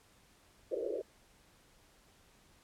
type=band-pass noise; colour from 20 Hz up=white; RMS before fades=-37 dBFS; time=0.71-1.02 s; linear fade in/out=10 ms; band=340 to 590 Hz; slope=96 dB/octave; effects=pink hiss -65 dBFS RMS until 2.63 s + low-pass 12000 Hz 12 dB/octave